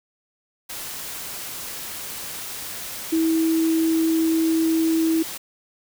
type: tone in noise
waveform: sine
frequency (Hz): 324.2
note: E4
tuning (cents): -29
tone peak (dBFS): -17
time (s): 3.12-5.23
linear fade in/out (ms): 10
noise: white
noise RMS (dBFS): -33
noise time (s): 0.69-5.38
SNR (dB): +13
effects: none